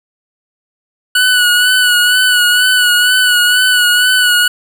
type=tone with vibrato; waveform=25% pulse; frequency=1476 Hz; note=F#6; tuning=5 cents flat; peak=-4 dBFS; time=1.15-4.48 s; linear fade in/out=5 ms; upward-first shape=sine; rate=2.1 Hz; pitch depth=36 cents each way; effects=none